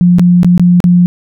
sine tone with dropouts, 176.8 Hz, F3, 22 cents sharp, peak -3 dBFS, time 0.01-1.06 s, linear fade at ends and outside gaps 0 ms, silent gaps 0.185-0.195 / 0.432-0.446 / 0.578-0.596 / 0.803-0.841 s, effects none

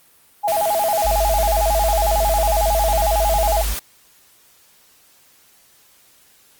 sine tone with vibrato, 738 Hz, F#5, 5 cents flat, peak -16 dBFS, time 0.43-3.63 s, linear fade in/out 20 ms, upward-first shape square, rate 11 Hz, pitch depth 200 cents each way
white noise, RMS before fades -27 dBFS, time 0.48-3.79 s, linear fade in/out 0 ms
sine tone, 51.3 Hz, G#1, 21 cents flat, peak -19 dBFS, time 1.04-3.75 s, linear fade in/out 20 ms
effects white hiss -53 dBFS RMS until 6.59 s + Opus 32 kbps

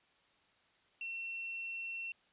sine tone, 2710 Hz, E7, 47 cents sharp, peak -39 dBFS, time 1.01-2.12 s, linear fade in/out 2 ms, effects white hiss -70 dBFS RMS until 2.32 s + resampled to 8000 Hz

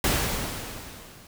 pink noise with level ramp, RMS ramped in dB -22 to -50 dBFS, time 0.04-1.27 s, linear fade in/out 2 ms, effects none

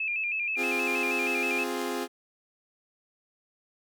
sine tone with vibrato, 2500 Hz, D#7, 8 cents sharp, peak -27 dBFS, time 0-1.64 s, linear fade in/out 5 ms, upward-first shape square, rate 6.3 Hz, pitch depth 68 cents each way
sawtooth chord, F minor, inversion second, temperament equal, 261.6 / 349.2 / 415.3 Hz, C4 / F4 / Ab4, 0 / 0 / 0 cents, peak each -30 dBFS, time 0.56-2.08 s, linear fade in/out 50 ms
effects none

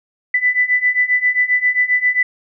sine beating tone pair, 1987 / 1994.5 Hz, B6 / B6, +10 / +17 cents, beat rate 7.5 Hz, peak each -17 / -15 dBFS, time 0.34-2.23 s, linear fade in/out 5 ms, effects none

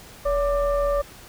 sine tone with frequency modulation, 570 Hz, C#5, 48 cents sharp, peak -19 dBFS, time 0.25-1.02 s, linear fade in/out 10 ms, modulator 612 Hz, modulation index 0.73, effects pink hiss -45 dBFS RMS until 1.28 s

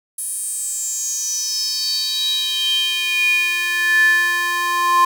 square tone with high-pass filter sweep, 349.5 Hz, F4, 1 cent sharp, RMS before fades -19 dBFS, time 0.18-5.05 s, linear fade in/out 5 ms, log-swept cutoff 10000 to 1100 Hz, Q 8.5, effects none

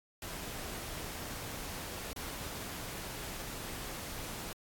pink noise with dropouts, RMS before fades -42 dBFS, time 0.22-4.53 s, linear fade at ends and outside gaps 2 ms, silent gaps 2.132-2.161 s, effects AAC 64 kbps

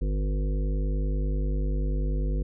harmonic tone, 50.2 Hz, G1, 42 cents sharp, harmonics 1 / 3 / 5 / 7 / 9 / 10, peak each -24 / -34 / -38 / -41 / -43 / -44 dBFS, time 0.01-2.43 s, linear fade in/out 10 ms, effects none

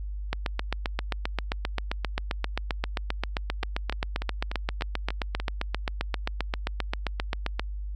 two click trains, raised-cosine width 0.3 ms, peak -16 / -11 dBFS, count 7 / 56, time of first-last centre 3.63-5.4 / 0.33-7.596 s, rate 3.39 / 7.57 Hz, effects added 50 Hz sine -31 dBFS peak until 7.95 s

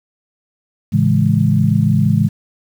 sine chord, A major seventh, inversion none, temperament equal, 110 / 138.59 / 164.81 / 207.7 Hz, A2 / C#3 / E3 / G#3, 0 / 0 / 0 / 0 cents, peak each -16 dBFS, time 0.92-2.29 s, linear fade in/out 20 ms, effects 7-bit

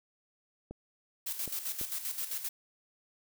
clicks, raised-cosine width 2 ms, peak -29 dBFS, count 3, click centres 0.71 / 1.477 / 1.813 s
blue noise with tremolo, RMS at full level -35 dBFS, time 1.26-2.49 s, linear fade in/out 10 ms, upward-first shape square, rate 7.6 Hz, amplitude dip 60%
effects none

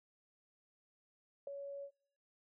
sine tone with ADSR envelope, 561 Hz, C#5, 21 cents sharp, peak -36 dBFS, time 1.47-1.91 s, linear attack 4 ms, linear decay 4 ms, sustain -7 dB, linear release 75 ms, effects noise-tail reverb RT60 0.7 s tail -25 dB re dry

